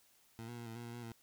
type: tone with pitch steps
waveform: 20% pulse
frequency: 114 / 119.8 / 118 / 113 / 118.9 / 117.7 / 120.1 / 114.9 Hz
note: A#2 / A#2 / A#2 / A2 / A#2 / A#2 / B2 / A#2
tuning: -38 / +48 / +22 / +47 / +35 / +17 / -48 / -25 cents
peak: -40 dBFS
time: 0.39-1.118 s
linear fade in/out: 0 ms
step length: 91 ms
effects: white hiss -69 dBFS RMS until 1.22 s